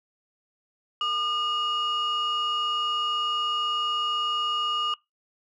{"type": "tone pair together", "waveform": "sine", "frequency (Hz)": [1214, 2878], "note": ["D#6", "F#7"], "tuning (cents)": [-43, -49], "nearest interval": "octave + minor third", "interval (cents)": 1494, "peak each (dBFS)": -25, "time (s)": [1.01, 4.94], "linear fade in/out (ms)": 2, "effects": ["noise-tail reverb RT60 0.2 s tail -23 dB re dry", "tanh soft clip ceiling -20 dBFS"]}